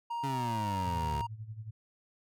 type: tone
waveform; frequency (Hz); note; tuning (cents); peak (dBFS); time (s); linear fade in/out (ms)
triangle; 938; A#5; +11; -31; 0.1-1.27; 10
type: exponential sweep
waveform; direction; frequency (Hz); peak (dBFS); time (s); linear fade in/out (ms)
25% pulse; down; 141 to 69.3; -30; 0.23-1.22; 10
type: tone with tremolo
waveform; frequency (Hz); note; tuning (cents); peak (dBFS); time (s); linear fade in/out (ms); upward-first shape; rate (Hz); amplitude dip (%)
sine; 109.3; A2; -11; -37; 0.85-1.71; 10; sine; 11; 75
effects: none